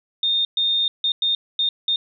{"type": "tone bursts at uneven times", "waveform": "sine", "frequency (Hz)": 3654, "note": "A#7", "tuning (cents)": -35, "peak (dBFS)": -17, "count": 6, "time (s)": [[0.23, 0.45], [0.57, 0.88], [1.04, 1.12], [1.22, 1.35], [1.59, 1.69], [1.88, 1.96]], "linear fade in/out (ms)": 2, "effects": []}